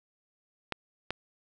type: clicks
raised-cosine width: 0.3 ms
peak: -15 dBFS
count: 2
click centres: 0.723 / 1.106 s
effects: none